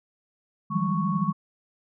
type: tone cluster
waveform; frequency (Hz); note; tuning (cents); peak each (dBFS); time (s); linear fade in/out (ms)
sine; 158.8 / 173.9 / 190.9 / 204.4 / 1108; D#3 / F3 / G3 / G#3 / C#6; +36 / -7 / -46 / -27 / -1; -29; 0.7-1.33; 20
effects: none